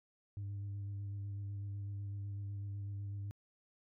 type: tone with vibrato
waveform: sine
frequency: 100.4 Hz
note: G2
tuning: 42 cents sharp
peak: -37 dBFS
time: 0.37-3.31 s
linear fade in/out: 0 ms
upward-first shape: square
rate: 8 Hz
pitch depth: 14 cents each way
effects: tanh soft clip ceiling -38 dBFS